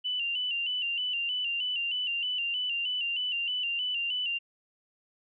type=tone with vibrato; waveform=sine; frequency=2884 Hz; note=F#7; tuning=45 cents flat; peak=-28 dBFS; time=0.04-4.39 s; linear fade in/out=20 ms; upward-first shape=square; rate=3.2 Hz; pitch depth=61 cents each way; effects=none